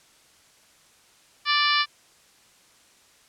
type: harmonic tone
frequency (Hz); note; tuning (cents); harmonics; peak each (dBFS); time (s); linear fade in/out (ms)
587; D5; -1; 2 / 3 / 4 / 5 / 6 / 7 / 8 / 9; -24 / -26 / -27 / -28 / -29 / -29 / -30 / -31; 1.45-1.86; 50
effects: white hiss -57 dBFS RMS until 3.28 s + low-pass 9000 Hz 12 dB/octave